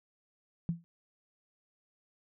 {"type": "tone with exponential decay", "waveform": "sine", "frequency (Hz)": 168.9, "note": "E3", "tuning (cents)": 42, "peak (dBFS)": -25, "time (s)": [0.69, 0.84], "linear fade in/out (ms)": 0, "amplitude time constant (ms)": 32, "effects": []}